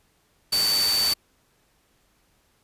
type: tone in noise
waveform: sine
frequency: 4558 Hz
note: C#8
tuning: 47 cents sharp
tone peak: -20 dBFS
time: 0.52-1.14 s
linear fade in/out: 10 ms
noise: white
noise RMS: -27 dBFS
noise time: 0.52-1.14 s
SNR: +4 dB
effects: pink hiss -65 dBFS RMS until 2.63 s + resampled to 32000 Hz